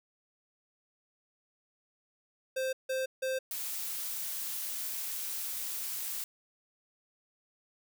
square tone bursts, 523.3 Hz, C5, in tune, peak -31 dBFS, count 3, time 2.56-3.39 s, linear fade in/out 10 ms, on 170 ms, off 160 ms
blue noise, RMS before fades -37 dBFS, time 3.51-6.24 s, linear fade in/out 2 ms
effects none

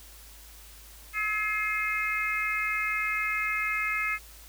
harmonic tone with a mistuned harmonic, 424 Hz, G#4, 36 cents sharp, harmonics 3 / 4 / 5 / 6, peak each -33 / -35 / -29 / -33 dBFS, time 1.13-4.19 s, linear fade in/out 50 ms, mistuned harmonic 3, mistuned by +20 cents, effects added 53 Hz sine -50 dBFS peak until 4.48 s + white hiss -51 dBFS RMS until 4.48 s

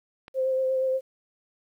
click, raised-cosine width 0.3 ms, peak -27 dBFS, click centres 0.281 s
sine tone with vibrato, 523.3 Hz, C5, in tune, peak -22 dBFS, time 0.34-1.01 s, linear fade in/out 50 ms, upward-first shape sine, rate 8.4 Hz, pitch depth 17 cents each way
effects 10-bit

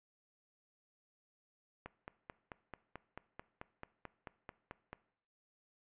click train, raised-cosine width 0.5 ms, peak -30 dBFS, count 15, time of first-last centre 1.86-4.93 s, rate 4.56 Hz, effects noise-tail reverb RT60 0.7 s tail -19 dB re dry + resampled to 8000 Hz

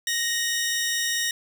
15% pulse tone pair together, 1864.7 / 2960 Hz, A#6 / F#7, 0 / 0 cents, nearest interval minor sixth, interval 800 cents, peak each -18 / -24 dBFS, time 0.07-1.31 s, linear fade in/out 2 ms, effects none

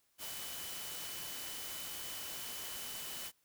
sine tone in noise, 3000 Hz, F#7, 23 cents sharp, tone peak -51 dBFS, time 0.18-3.32 s, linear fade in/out 50 ms, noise white, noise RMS -44 dBFS, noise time 0.18-3.32 s, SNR -10 dB, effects white hiss -75 dBFS RMS until 3.44 s

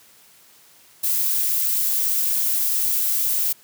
violet noise, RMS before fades -21 dBFS, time 1.03-3.53 s, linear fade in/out 10 ms, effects white hiss -52 dBFS RMS until 3.63 s + high-pass 80 Hz 12 dB/octave

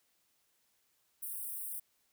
white high-pass noise, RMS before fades -41 dBFS, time 1.22-1.8 s, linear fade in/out 10 ms, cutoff 8600 Hz, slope 96 dB/octave, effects white hiss -75 dBFS RMS until 2.12 s

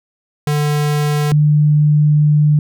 square / sine tone pair in turn, 148.2 / 149.58 Hz, D3 / D3, +16 / +32 cents, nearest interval unison, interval 16 cents, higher second, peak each -14 / -8 dBFS, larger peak second, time 0.47-1.32 / 1.32-2.59 s, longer second, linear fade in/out 2 ms, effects none

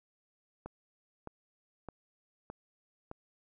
click train, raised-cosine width 1 ms, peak -28 dBFS, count 5, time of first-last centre 0.66-3.114 s, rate 1.63 Hz, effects none

